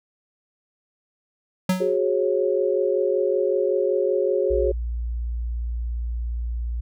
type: tone with exponential decay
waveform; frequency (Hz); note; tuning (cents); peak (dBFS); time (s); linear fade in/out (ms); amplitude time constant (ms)
square; 185; F#3; 0; -16; 1.69-1.98; 5; 61
type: chord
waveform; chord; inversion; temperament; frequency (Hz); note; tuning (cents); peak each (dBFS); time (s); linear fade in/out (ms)
sine; F# suspended second; none; equal with one note detuned; 370 / 415.3 / 545.8; F#4 / G#4 / C#5; 0 / 0 / -27; -23 / -23 / -23; 1.8-4.72; 10
type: tone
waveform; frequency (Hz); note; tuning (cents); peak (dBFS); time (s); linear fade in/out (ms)
sine; 58.6; A#1; +10; -24; 4.5-6.81; 10
effects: none